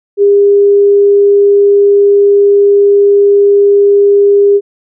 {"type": "tone", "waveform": "sine", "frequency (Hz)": 403.7, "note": "G#4", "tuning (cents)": -49, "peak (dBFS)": -3, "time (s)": [0.17, 4.61], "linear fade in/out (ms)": 50, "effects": []}